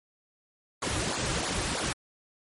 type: noise with flanger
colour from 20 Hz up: pink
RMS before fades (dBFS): -30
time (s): 0.82-1.93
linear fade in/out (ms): 5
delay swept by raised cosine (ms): 0.34 to 4.64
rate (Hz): 3.1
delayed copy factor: -0.95
effects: MP3 48 kbps